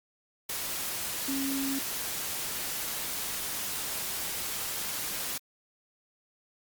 sine tone in noise, 272.4 Hz, C#4, 30 cents flat, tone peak -30 dBFS, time 1.28-1.79 s, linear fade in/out 5 ms, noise white, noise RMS -34 dBFS, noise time 0.49-5.38 s, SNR +1 dB, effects Opus 48 kbps

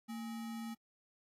sine tone with sample-and-hold, 227 Hz, A#3, 46 cents flat, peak -40 dBFS, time 0.08-0.75 s, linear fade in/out 20 ms, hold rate 1050 Hz, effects AAC 48 kbps

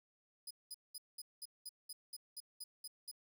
20% pulse tone bursts, 4986 Hz, D#8, 3 cents sharp, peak -39 dBFS, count 12, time 0.47-3.114 s, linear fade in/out 5 ms, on 37 ms, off 200 ms, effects none

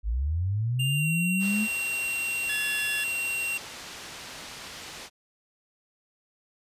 sine linear sweep, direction up, 49 to 220 Hz, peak -24 dBFS, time 0.03-1.68 s, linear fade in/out 50 ms
square tone with pitch glide, 2794 to 2748 Hz, F7 to F7, 0 to -29 cents, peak -28 dBFS, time 0.79-3.58 s, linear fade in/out 10 ms, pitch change -29 cents, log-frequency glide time 0.92-1.08 s
white low-pass noise, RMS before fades -42 dBFS, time 1.39-5.1 s, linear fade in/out 50 ms, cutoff 5200 Hz, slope 12 dB/octave
25% pulse tone, 1712 Hz, A6, 48 cents flat, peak -27 dBFS, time 2.49-3.04 s, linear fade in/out 5 ms
effects resampled to 32000 Hz

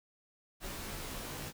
pink noise with comb filter, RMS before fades -42 dBFS, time 0.6-1.53 s, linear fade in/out 50 ms, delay 17 ms, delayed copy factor -0.9, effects none

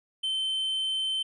triangle tone, 3087 Hz, G7, 27 cents flat, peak -25 dBFS, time 0.23-1.23 s, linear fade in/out 10 ms, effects resampled to 24000 Hz

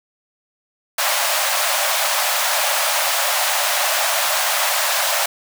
pink high-pass noise, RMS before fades -19 dBFS, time 0.98-5.26 s, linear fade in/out 5 ms, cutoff 560 Hz, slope 96 dB/octave, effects none

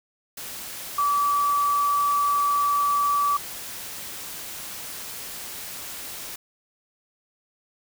sine tone in noise, 1152 Hz, D6, 34 cents flat, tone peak -19 dBFS, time 0.98-3.37 s, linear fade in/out 5 ms, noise white, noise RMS -36 dBFS, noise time 0.37-6.36 s, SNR +14 dB, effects none

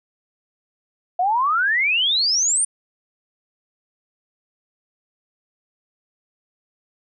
sine exponential sweep, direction up, 696 to 9330 Hz, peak -16 dBFS, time 1.19-2.65 s, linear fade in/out 5 ms, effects none

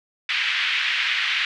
pink band-pass noise, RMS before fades -23 dBFS, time 0.29-1.45 s, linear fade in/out 2 ms, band 1800 to 3300 Hz, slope 24 dB/octave, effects none

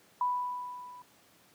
sine tone with level ramp, 989 Hz, B5, 2 cents sharp, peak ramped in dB -25 to -47 dBFS, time 0.21-1.02 s, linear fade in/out 2 ms, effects pink hiss -62 dBFS RMS until 1.54 s + high-pass 150 Hz 12 dB/octave

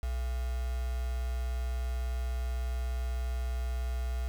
sine tone with quantisation, 61.74 Hz, B1, in tune, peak -30 dBFS, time 0.03-4.28 s, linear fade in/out 0 ms, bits 7, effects none

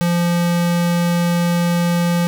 square tone, 172.9 Hz, F3, 17 cents flat, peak -15 dBFS, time 0.01-2.27 s, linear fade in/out 0 ms, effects none

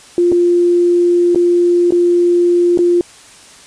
sine tone with dropouts, 349.4 Hz, F4, 1 cent sharp, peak -8 dBFS, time 0.18-3.01 s, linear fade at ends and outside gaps 1 ms, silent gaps 0.318-0.323 / 1.348-1.358 / 1.907-1.922 / 2.775-2.789 s, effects white hiss -40 dBFS RMS until 3.66 s + resampled to 22050 Hz

